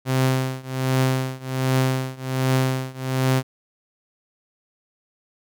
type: tone with tremolo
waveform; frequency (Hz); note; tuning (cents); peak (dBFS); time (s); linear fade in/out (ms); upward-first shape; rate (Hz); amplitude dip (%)
sawtooth; 130.7; C3; -1; -12; 0.05-3.43; 50; triangle; 1.3; 95
effects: none